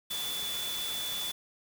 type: tone in noise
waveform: sine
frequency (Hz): 3465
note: A7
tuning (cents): -27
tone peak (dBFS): -34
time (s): 0.1-1.32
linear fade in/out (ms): 10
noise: white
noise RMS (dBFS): -38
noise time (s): 0.1-1.32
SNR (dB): +1
effects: none